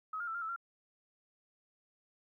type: tone with pitch steps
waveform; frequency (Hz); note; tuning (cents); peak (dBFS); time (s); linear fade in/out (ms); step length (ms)
sine; 1274 / 1410 / 1327 / 1396 / 1310 / 1376; D#6 / F6 / E6 / F6 / E6 / F6; +41 / +16 / +11 / -1 / -11 / -26; -36; 0.13-0.562; 5; 72
effects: 13-bit